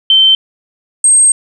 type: tone pair in turn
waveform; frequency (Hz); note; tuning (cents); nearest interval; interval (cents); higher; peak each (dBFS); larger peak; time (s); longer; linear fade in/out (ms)
sine; 3100 / 8411; G7 / C9; -20 / +8; octave + perfect fourth; 1728; second; -4; neither; 0.1-0.35 / 1.04-1.32; second; 2
effects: none